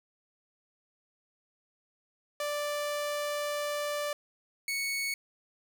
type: tone pair in turn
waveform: sawtooth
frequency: 587.3 / 2217 Hz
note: D5 / C#7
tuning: 0 / 0 cents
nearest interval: octave + major seventh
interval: 2300 cents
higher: second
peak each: -27 dBFS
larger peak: neither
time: 2.4-4.13 / 4.68-5.14 s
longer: first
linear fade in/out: 2 ms
effects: none